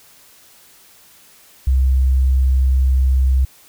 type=tone; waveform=sine; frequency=65.41 Hz; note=C2; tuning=in tune; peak=-11 dBFS; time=1.67-3.45 s; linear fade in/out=5 ms; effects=white hiss -48 dBFS RMS until 3.68 s